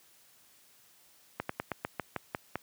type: slowing click train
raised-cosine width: 0.5 ms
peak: -17 dBFS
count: 9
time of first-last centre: 1.4-2.556 s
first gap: 94 ms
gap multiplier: 1.12
effects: white hiss -62 dBFS RMS until 2.62 s + high-pass 80 Hz 12 dB/octave